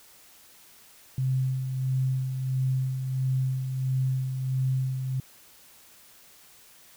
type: tone with tremolo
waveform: sine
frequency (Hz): 130.81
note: C3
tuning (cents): 0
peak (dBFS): -22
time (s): 1.18-5.2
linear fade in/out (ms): 2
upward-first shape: sine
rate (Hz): 1.5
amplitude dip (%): 50
effects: white hiss -54 dBFS RMS until 6.96 s